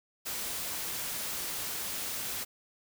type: noise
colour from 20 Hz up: white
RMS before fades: -36 dBFS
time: 0.25-2.45 s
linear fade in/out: 20 ms
effects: none